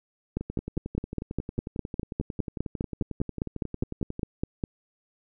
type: two click trains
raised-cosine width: 3 ms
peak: -14 / -20 dBFS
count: 22 / 43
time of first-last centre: 0.37-4.638 / 0.41-4.194 s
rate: 4.92 / 11.1 Hz
effects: none